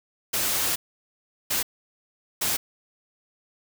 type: noise bursts at uneven times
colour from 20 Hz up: white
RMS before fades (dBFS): -25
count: 3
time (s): 0.33-0.76 / 1.5-1.63 / 2.41-2.57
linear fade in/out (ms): 10
effects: none